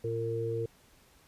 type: harmonic tone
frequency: 114.4 Hz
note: A#2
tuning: 32 cents flat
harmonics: 1 / 3 / 4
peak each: -35 / -39 / -32 dBFS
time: 0.04-0.66 s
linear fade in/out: 5 ms
effects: pink hiss -62 dBFS RMS until 1.27 s + resampled to 32000 Hz